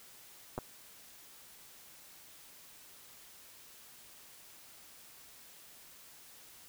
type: clicks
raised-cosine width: 1 ms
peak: -22 / -25 dBFS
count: 2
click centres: 0.579 / 0.587 s
effects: white hiss -56 dBFS RMS until 6.68 s